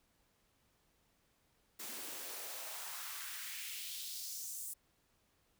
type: noise with high-pass filter sweep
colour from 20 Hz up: white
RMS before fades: -45 dBFS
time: 1.79-4.74 s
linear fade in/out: 10 ms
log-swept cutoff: 220 to 9000 Hz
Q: 1.9
effects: pink hiss -75 dBFS RMS until 5.59 s